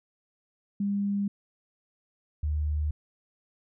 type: tone pair in turn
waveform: sine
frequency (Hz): 201.1 / 75.33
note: G3 / D2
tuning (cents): +44 / +45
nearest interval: octave + perfect fourth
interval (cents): 1699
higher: first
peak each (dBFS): -25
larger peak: neither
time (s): 0.8-1.28 / 2.43-2.91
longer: neither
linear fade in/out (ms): 5
effects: none